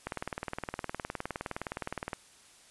click train, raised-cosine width 0.5 ms, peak -19 dBFS, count 41, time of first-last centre 0.07-2.132 s, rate 19.4 Hz, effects white hiss -58 dBFS RMS until 2.7 s + resampled to 24000 Hz

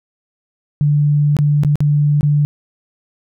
sine tone with dropouts, 146.83 Hz, D3, in tune, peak -10 dBFS, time 0.81-2.45 s, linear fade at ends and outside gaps 0 ms, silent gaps 1.367-1.388 / 1.635-1.648 / 1.756-1.805 / 2.209-2.23 s, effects none

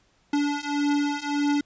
square beating tone pair, 288.3 / 290 Hz, D4 / D4, -32 / -22 cents, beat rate 1.7 Hz, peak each -27 / -26 dBFS, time 0.33-1.61 s, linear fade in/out 5 ms, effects pink hiss -64 dBFS RMS until 1.65 s + resampled to 16000 Hz

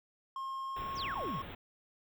triangle tone with pitch glide, 1070 to 1088.7 Hz, C6 to C#6, +38 to -32 cents, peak -35 dBFS, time 0.36-1.42 s, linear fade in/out 2 ms, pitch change +30 cents, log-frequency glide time 0.64-1.05 s
pink band-stop noise, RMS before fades -46 dBFS, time 0.76-1.55 s, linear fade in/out 5 ms, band 3700 to 16000 Hz, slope 96 dB/octave
sine exponential sweep, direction down, 6790 to 90.6 Hz, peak -38 dBFS, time 0.95-1.42 s, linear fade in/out 50 ms
effects none

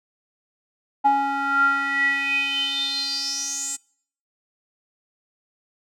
square tone with band-pass filter sweep, 277.2 Hz, C#4, in tune, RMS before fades -23 dBFS, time 1.04-3.77 s, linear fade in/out 20 ms, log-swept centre 860 to 7800 Hz, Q 9.4, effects noise-tail reverb RT60 0.6 s tail -26 dB re dry

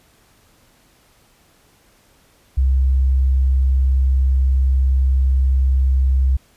sine tone, 65.8 Hz, C2, 10 cents sharp, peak -12 dBFS, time 2.57-6.37 s, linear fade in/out 10 ms, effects pink hiss -55 dBFS RMS until 6.56 s + resampled to 32000 Hz

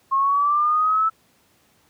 sine linear sweep, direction up, 1072 to 1318 Hz, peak -16 dBFS, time 0.11-1.1 s, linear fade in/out 20 ms, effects pink hiss -60 dBFS RMS until 1.89 s + high-pass 100 Hz 12 dB/octave

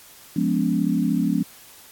sine chord, C# dominant seventh, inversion first, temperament equal with one note detuned, 174.61 / 207.7 / 246.9 / 284 Hz, E#3 / G#3 / B3 / C#4, 0 / 0 / 0 / +42 cents, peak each -24 dBFS, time 0.36-1.43 s, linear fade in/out 5 ms, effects white hiss -47 dBFS RMS until 1.91 s + AAC 64 kbps

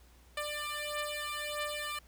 10% pulse beating tone pair, 593 / 594.6 Hz, D5 / D5, +17 / +21 cents, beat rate 1.6 Hz, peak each -30 dBFS, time 0.37-1.99 s, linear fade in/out 5 ms, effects added 60 Hz sine -58 dBFS peak until 2.07 s + pink hiss -64 dBFS RMS until 2.07 s

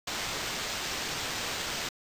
white noise with sample-and-hold, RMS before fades -34 dBFS, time 0.07-1.89 s, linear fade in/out 5 ms, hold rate 11025 Hz, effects resampled to 32000 Hz

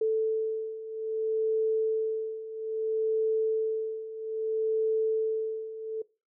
sine beating tone pair, 440 / 440.61 Hz, A4 / A4, 0 / +2 cents, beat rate 0.61 Hz, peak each -31 / -27 dBFS, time 0.01-6.02 s, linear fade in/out 5 ms, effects noise-tail reverb RT60 0.3 s tail -21 dB re dry

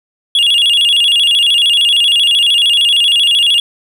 triangle tone with vibrato, 3079 Hz, G7, 32 cents flat, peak -6 dBFS, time 0.35-3.6 s, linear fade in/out 2 ms, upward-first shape square, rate 13 Hz, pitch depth 150 cents each way, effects 8-bit

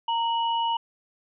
sine tone pair together, 924 / 2934 Hz, A#5 / F#7, -16 / -15 cents, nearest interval octave + minor sixth, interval 2001 cents, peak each -23 / -31 dBFS, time 0.08-0.77 s, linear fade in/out 5 ms, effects none

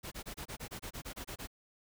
pink noise bursts, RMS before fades -43 dBFS, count 13, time 0.03-1.473 s, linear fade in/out 20 ms, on 87 ms, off 26 ms, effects none

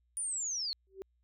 sine linear sweep, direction down, 9630 to 4186 Hz, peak -33 dBFS, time 0.17-0.73 s, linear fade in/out 0 ms
sine tone with exponential growth, 384.6 Hz, G4, 33 cents flat, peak -36 dBFS, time 0.87-1.02 s, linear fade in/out 0 ms, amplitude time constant 31 ms
effects added 60 Hz sine -70 dBFS peak until 1.23 s

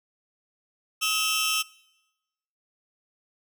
sawtooth tone cluster, 1277 / 2676 / 3068 / 3339 / 5510 Hz, D#6 / E7 / G7 / G#7 / F8, +45 / +25 / -38 / +9 / -24 cents, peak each -27 / -24 / -25 / -33 / -31 dBFS, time 1.01-1.63 s, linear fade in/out 20 ms, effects noise-tail reverb RT60 1.0 s tail -24 dB re dry

